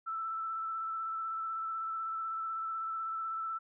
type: tone with vibrato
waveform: sine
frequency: 1324 Hz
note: E6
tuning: 7 cents sharp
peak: -34 dBFS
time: 0.06-3.59 s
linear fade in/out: 20 ms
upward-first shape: square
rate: 16 Hz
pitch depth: 14 cents each way
effects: none